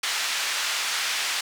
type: band-pass noise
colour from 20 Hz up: pink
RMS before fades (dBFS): -27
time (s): 0.03-1.41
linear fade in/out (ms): 5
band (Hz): 1600 to 6900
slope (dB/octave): 12
effects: none